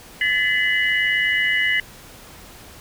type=tone cluster; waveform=sine; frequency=1733 / 1924 / 2023 / 2933 Hz; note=A6 / B6 / B6 / F#7; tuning=-27 / -46 / +41 / -16 cents; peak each=-23 / -28 / -19 / -25 dBFS; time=0.21-1.8 s; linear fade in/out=2 ms; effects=pink hiss -43 dBFS RMS until 2.8 s